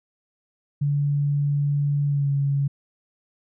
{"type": "tone with pitch glide", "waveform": "sine", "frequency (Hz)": [143.8, 140.19], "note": ["D3", "C#3"], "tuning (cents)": [-36, 20], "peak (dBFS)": -19, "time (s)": [0.81, 2.68], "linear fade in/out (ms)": 10, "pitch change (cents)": -44, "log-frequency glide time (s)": [2.06, 2.3], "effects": []}